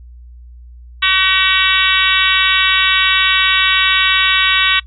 harmonic tone with a mistuned harmonic, 378.8 Hz, F#4, 41 cents sharp, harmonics 3 / 4 / 5 / 6 / 7 / 8 / 9 / 10, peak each -19 / -19 / -19 / -19 / -19 / -19 / -19 / -19 dBFS, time 1.02-4.8 s, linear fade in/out 10 ms, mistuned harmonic 7, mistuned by +30 cents, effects noise-tail reverb RT60 0.1 s tail -22 dB re dry + added 60 Hz sine -34 dBFS peak until 4.86 s

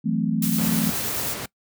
sine chord, F# half-diminished seventh, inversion third, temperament equal with one note detuned, 164.81 / 185 / 220 / 259.8 Hz, E3 / F#3 / A3 / C4, 0 / 0 / 0 / -12 cents, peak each -25 / -27 / -23 / -28 dBFS, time 0.04-0.91 s, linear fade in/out 20 ms
blue noise with tremolo, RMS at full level -27 dBFS, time 0.42-1.34 s, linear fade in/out 5 ms, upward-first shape sine, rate 9.5 Hz, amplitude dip 25%
pink noise, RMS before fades -31 dBFS, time 0.58-1.46 s, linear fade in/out 5 ms
effects noise-tail reverb RT60 0.1 s tail -22 dB re dry + high-pass 100 Hz 12 dB/octave

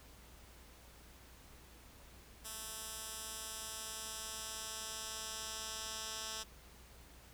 10% pulse tone with band-pass filter sweep, 220 Hz, A3, in tune, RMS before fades -45 dBFS, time 2.44-6.44 s, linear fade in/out 20 ms, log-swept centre 10000 to 6000 Hz, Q 1.1, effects added 60 Hz sine -60 dBFS peak until 7.33 s + pink hiss -60 dBFS RMS until 7.33 s

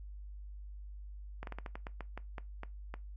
slowing click train, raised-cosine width 0.5 ms, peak -27 dBFS, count 12, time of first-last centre 1.43-2.94 s, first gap 42 ms, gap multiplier 1.22, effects noise-tail reverb RT60 0.2 s tail -19 dB re dry + added 50 Hz sine -44 dBFS peak until 3.16 s

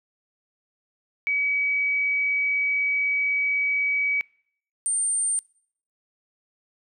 sine tone pair in turn, 2274 / 8888 Hz, C#7 / C#9, +44 / +4 cents, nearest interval 2 octaves, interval 2360 cents, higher second, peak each -21 dBFS, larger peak neither, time 1.27-4.21 / 4.86-5.39 s, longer first, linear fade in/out 0 ms, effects noise-tail reverb RT60 0.6 s tail -24 dB re dry

